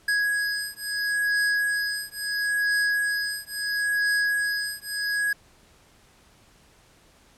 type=beating tone pair; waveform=square; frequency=1661.2 / 1661.94 Hz; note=G#6 / G#6; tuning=0 / +1 cents; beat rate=0.74 Hz; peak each=-27 / -27 dBFS; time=0.08-5.33 s; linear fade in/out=5 ms; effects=pink hiss -57 dBFS RMS until 7.37 s + low-pass 11000 Hz 12 dB/octave